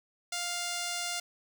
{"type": "tone", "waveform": "5% pulse", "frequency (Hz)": 701, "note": "F5", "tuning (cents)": 6, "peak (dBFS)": -21, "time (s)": [0.32, 1.2], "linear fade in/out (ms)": 5, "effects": []}